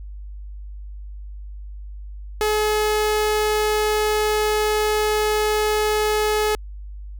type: tone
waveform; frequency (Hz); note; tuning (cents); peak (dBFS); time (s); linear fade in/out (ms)
sawtooth; 425.6; G#4; +42; -14; 2.41-6.55; 0
effects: added 50 Hz sine -32 dBFS peak until 7.19 s

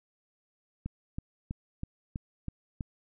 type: click train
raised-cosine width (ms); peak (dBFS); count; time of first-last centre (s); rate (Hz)
5; -22; 7; 0.86-2.808; 3.08
effects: none

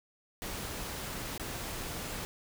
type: noise with dropouts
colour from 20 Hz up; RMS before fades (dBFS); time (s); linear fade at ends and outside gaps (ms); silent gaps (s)
pink; -39; 0.42-2.25; 0; 1.378-1.397
effects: none

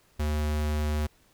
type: tone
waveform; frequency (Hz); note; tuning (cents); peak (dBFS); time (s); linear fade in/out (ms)
square; 75.4; D2; +46; -26; 0.19-1.07; 10
effects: pink hiss -63 dBFS RMS until 1.33 s

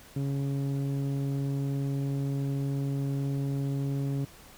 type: tone with low-pass filter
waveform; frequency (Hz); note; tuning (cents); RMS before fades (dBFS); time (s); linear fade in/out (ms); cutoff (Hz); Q
sawtooth; 138.59; C#3; 0; -30; 0.16-4.25; 5; 320; 0.92
effects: pink hiss -52 dBFS RMS until 4.57 s

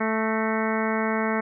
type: harmonic tone with a mistuned harmonic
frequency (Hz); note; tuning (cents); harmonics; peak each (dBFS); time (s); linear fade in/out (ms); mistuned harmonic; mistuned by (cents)
220; A3; 0; 1 / 2 / 3 / 4 / 5 / 6 / 7 / 8 / 9 / 10; -26 / -29 / -31 / -32 / -33 / -34 / -34 / -35 / -36 / -36; 0-1.41; 10; 8; +54
effects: none

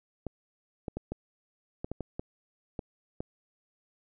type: clicks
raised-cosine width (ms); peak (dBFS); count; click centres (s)
2; -21; 10; 0.267 / 0.882 / 0.97 / 1.12 / 1.845 / 1.916 / 2.007 / 2.195 / 2.792 / 3.205
effects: none

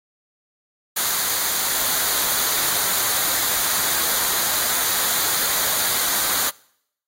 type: noise with comb filter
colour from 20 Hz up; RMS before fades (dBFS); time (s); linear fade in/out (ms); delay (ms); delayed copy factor
white; -21; 0.96-6.5; 10; 0.37; -0.5
effects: noise-tail reverb RT60 0.7 s tail -24 dB re dry + AAC 48 kbps

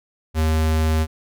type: tone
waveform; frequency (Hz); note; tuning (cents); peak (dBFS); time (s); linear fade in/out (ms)
square; 79; D#2; +27; -17; 0.34-1.07; 50
effects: none

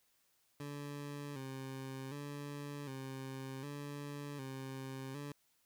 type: tone with vibrato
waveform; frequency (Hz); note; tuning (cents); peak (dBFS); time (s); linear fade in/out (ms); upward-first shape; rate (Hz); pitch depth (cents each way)
20% pulse; 138.59; C#3; 0; -38; 0.6-5.32; 2; square; 0.66; 68
effects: white hiss -75 dBFS RMS until 5.65 s

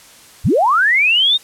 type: linear sweep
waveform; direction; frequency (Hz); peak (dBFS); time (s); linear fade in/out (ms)
sine; up; 41.56 to 3751; -10; 0.44-1.38; 20
effects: white hiss -43 dBFS RMS until 1.43 s + low-pass 11000 Hz 12 dB/octave

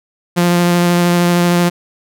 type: tone with vibrato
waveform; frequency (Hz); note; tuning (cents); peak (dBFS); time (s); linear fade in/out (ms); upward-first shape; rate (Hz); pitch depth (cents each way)
sawtooth; 174.61; F3; 0; -6; 0.36-1.7; 20; sine; 13; 11
effects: none

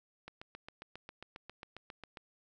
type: click train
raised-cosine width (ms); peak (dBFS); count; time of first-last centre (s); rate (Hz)
0.3; -30; 15; 0.28-2.172; 7.4
effects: none

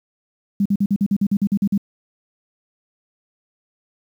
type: tone bursts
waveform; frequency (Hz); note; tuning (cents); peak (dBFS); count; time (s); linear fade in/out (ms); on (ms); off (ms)
sine; 200.2; G3; +37; -14; 12; 0.6-1.778; 5; 56; 46
effects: 8-bit

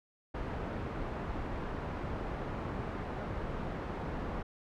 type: low-pass noise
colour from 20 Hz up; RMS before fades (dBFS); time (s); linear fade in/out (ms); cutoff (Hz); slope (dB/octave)
pink; -38; 0.34-4.43; 10; 1300; 12
effects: none

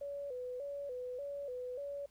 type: tone with vibrato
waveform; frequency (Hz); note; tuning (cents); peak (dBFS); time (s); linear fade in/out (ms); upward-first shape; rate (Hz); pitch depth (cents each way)
sine; 532; C5; +29; -39; 0.01-2.06; 5; square; 1.7; 110
effects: added 60 Hz sine -70 dBFS peak until 2.1 s + pink hiss -71 dBFS RMS until 2.1 s

